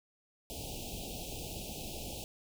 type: band-stop noise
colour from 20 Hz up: pink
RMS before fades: -42 dBFS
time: 0.5-2.24 s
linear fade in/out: 0 ms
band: 840 to 2500 Hz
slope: 96 dB/octave
effects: none